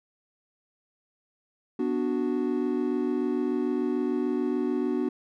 triangle chord, B minor, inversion none, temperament equal, 246.9 / 293.7 / 370 Hz, B3 / D4 / F#4, 0 / 0 / 0 cents, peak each -27 dBFS, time 1.79-5.09 s, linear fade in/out 5 ms, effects none

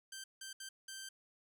10% pulse tone bursts at uneven times, 1563 Hz, G6, 6 cents flat, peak -37 dBFS, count 4, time 0.12-0.24 / 0.41-0.53 / 0.6-0.69 / 0.88-1.09 s, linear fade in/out 5 ms, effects none

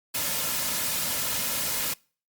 white noise with comb filter, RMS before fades -28 dBFS, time 0.14-1.94 s, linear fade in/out 10 ms, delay 2.6 ms, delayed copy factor -0.5, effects noise-tail reverb RT60 0.4 s tail -25 dB re dry + Opus 48 kbps

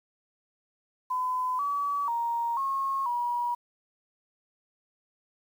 sine tone with pitch steps, 1011 / 1142 / 936 / 1086 / 962 Hz, B5 / D6 / A#5 / C#6 / B5, +40 / -49 / +7 / -36 / -46 cents, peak -26 dBFS, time 1.1-3.55 s, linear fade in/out 10 ms, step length 490 ms, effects 9-bit

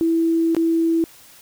sine tone with dropouts, 329.6 Hz, E4, in tune, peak -15 dBFS, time 0.01-1.04 s, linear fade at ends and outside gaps 0 ms, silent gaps 0.548-0.566 s, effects white hiss -47 dBFS RMS until 1.41 s

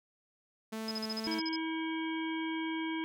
sawtooth tone with vibrato, 220 Hz, A3, in tune, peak -33 dBFS, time 0.72-1.4 s, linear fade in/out 10 ms, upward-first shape sine, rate 2.3 Hz, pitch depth 9 cents each way
sine tone bursts, 5060 Hz, D#8, 28 cents sharp, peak -35 dBFS, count 10, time 0.88-1.56 s, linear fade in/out 2 ms, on 32 ms, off 40 ms
harmonic tone, 322 Hz, E4, 41 cents flat, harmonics 1 / 3 / 5 / 7 / 9 / 10, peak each -34 / -42 / -46 / -43 / -54 / -46 dBFS, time 1.27-3.04 s, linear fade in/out 0 ms
effects none

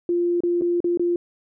sine tone with dropouts, 347.9 Hz, F4, 7 cents flat, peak -18 dBFS, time 0.09-1.16 s, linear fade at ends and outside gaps 2 ms, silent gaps 0.405-0.435 / 0.612-0.619 / 0.804-0.843 / 0.974-0.995 s, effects none

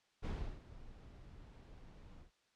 brown noise with ADSR envelope, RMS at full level -38 dBFS, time 0.22-2.31 s, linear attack 30 ms, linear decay 340 ms, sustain -17 dB, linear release 110 ms, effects white hiss -75 dBFS RMS until 2.55 s + low-pass 5000 Hz 12 dB/octave

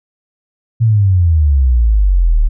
sine exponential sweep, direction down, 117.7 to 35.91 Hz, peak -7 dBFS, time 0.8-2.49 s, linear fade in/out 20 ms, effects none

